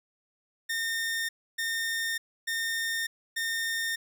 sawtooth tone bursts, 1824 Hz, A#6, 38 cents flat, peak -25 dBFS, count 4, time 0.69-3.96 s, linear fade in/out 10 ms, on 600 ms, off 290 ms, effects none

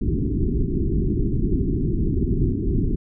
pink low-pass noise, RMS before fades -21 dBFS, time 0.01-2.96 s, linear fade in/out 10 ms, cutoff 400 Hz, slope 96 dB/octave, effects none

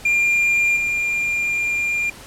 triangle tone with level steps, 2397 Hz, D7, 35 cents sharp, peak -13 / -17 dBFS, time 0.05-2.1 s, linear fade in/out 5 ms, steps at 0.76 s, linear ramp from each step 10 ms, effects pink hiss -40 dBFS RMS until 2.26 s + low-pass 12000 Hz 12 dB/octave

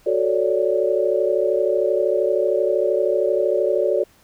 sine chord, D major seventh, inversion first, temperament equal, 370 / 440 / 554.4 / 587.3 Hz, F#4 / A4 / C#5 / D5, 0 / 0 / 0 / 0 cents, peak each -22 dBFS, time 0.06-4.04 s, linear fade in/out 10 ms, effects pink hiss -55 dBFS RMS until 4.23 s

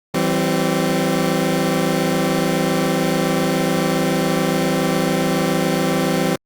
20% pulse chord, C major, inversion first, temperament equal with one note detuned, 164.81 / 191.96 / 261.6 Hz, E3 / G3 / C4, 0 / -36 / 0 cents, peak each -16 dBFS, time 0.14-6.36 s, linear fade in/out 5 ms, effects Opus 48 kbps

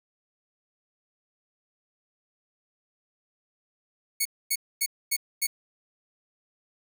5% pulse tone bursts, 2217 Hz, C#7, in tune, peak -13 dBFS, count 5, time 4.2-5.47 s, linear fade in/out 10 ms, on 54 ms, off 250 ms, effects none

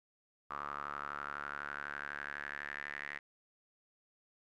sawtooth tone with band-pass filter sweep, 72 Hz, D2, 34 cents flat, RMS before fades -43 dBFS, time 0.5-3.19 s, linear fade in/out 10 ms, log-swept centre 1200 to 1900 Hz, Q 6.9, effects none

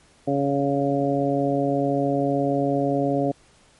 harmonic tone, 140 Hz, C#3, 18 cents sharp, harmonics 1 / 2 / 3 / 4 / 5, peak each -28 / -23 / -27 / -25 / -27 dBFS, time 0.27-3.32 s, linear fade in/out 10 ms, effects pink hiss -56 dBFS RMS until 3.79 s + MP3 48 kbps

